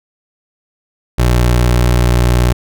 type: tone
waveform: 25% pulse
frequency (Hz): 60.5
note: B1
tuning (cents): -35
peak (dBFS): -5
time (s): 1.18-2.53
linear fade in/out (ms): 10
effects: none